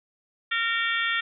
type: harmonic tone with a mistuned harmonic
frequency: 460.3 Hz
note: A#4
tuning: 22 cents flat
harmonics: 3 / 4 / 5 / 6 / 7 / 8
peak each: -29 / -27 / -31 / -34 / -33 / -33 dBFS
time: 0.51-1.21 s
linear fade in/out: 10 ms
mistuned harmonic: 8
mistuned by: -75 cents
effects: none